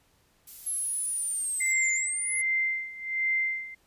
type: noise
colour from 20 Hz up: violet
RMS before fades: -42 dBFS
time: 0.47-1.73 s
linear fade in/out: 5 ms
type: linear two-way sweep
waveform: sine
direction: down then up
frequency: 11175 to 7000 to 10840 Hz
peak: -28 dBFS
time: 0.66-2.42 s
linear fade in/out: 10 ms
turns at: 1.94 s
type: tone with tremolo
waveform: sine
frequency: 2085 Hz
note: C7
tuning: 7 cents flat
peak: -23 dBFS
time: 1.6-3.75 s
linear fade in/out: 10 ms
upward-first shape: sine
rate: 1.3 Hz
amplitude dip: 85%
effects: pink hiss -66 dBFS RMS until 3.86 s + resampled to 32000 Hz